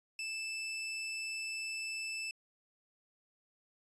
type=tone; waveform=sawtooth; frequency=2637 Hz; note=E7; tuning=in tune; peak=-34 dBFS; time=0.19-2.31 s; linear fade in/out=2 ms; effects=resampled to 22050 Hz